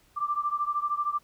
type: beating tone pair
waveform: sine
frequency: 1174.7 / 1187.7 Hz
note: D6 / D6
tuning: 0 / +19 cents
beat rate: 13 Hz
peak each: -28 / -30 dBFS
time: 0.16-1.19 s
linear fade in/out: 20 ms
effects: pink hiss -63 dBFS RMS until 1.23 s